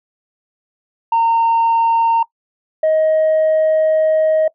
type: tone pair in turn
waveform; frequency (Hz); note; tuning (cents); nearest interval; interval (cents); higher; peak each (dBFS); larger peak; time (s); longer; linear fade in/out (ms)
sine; 917 / 629; A#5 / D#5; -29 / +19; perfect fifth; 652; first; -9; neither; 1.12-2.23 / 2.83-4.48; second; 5
effects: noise-tail reverb RT60 0.1 s tail -21 dB re dry + tanh soft clip ceiling -9 dBFS